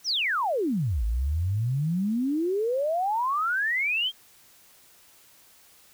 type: exponential two-way sweep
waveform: sine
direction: down then up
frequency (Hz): 6200 to 51.91 to 3262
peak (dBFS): -23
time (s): 0.04-4.12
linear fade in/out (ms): 50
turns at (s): 1.04
effects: white hiss -56 dBFS RMS until 5.93 s